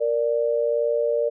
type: tone pair together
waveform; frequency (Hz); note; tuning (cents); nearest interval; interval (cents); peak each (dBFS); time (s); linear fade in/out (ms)
sine; 466.2 / 588.1; A#4 / D5; 0 / +2; major third; 402; -22; 0-1.3; 20
effects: none